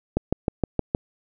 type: click train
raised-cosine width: 2 ms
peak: -7 dBFS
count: 6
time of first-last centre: 0.17-0.949 s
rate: 6.42 Hz
effects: none